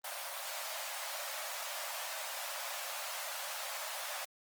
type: high-pass noise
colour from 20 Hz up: pink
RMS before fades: -41 dBFS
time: 0.04-4.25 s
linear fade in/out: 5 ms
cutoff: 550 Hz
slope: 96 dB/octave
effects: Opus 24 kbps